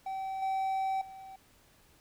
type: tone with level steps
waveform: triangle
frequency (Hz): 769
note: G5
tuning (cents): -33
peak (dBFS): -32 / -27 / -43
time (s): 0.06-1.36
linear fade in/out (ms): 5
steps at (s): 0.42 / 1.01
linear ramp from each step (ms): 5
effects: pink hiss -63 dBFS RMS until 2 s